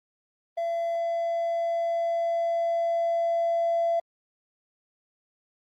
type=tone with level ramp; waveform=triangle; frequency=675 Hz; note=E5; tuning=41 cents sharp; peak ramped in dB=-23 to -18 dBFS; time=0.57-4 s; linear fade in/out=10 ms; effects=tanh soft clip ceiling -19 dBFS + Opus 24 kbps